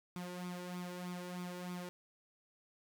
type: tone with flanger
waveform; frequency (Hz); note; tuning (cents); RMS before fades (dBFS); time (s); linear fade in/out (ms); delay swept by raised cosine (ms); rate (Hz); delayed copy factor
sawtooth; 178.8; F3; +41; -44; 0.16-1.89; 0; 0.84 to 2.14; 3.2; +0.65
effects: none